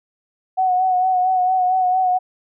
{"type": "tone with vibrato", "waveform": "sine", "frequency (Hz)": 740, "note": "F#5", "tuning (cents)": 0, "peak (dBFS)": -14, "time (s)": [0.57, 2.19], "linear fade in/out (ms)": 20, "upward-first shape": "sine", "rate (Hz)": 4.4, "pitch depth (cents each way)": 33, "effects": []}